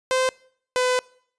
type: tone pair in turn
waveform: sawtooth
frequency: 517 / 503.4 Hz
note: C5 / B4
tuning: -21 / +33 cents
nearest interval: unison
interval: 46 cents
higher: first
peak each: -15 dBFS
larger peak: neither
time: 0.11-0.29 / 0.76-0.99 s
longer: second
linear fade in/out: 0 ms
effects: noise-tail reverb RT60 0.6 s tail -24 dB re dry + resampled to 22050 Hz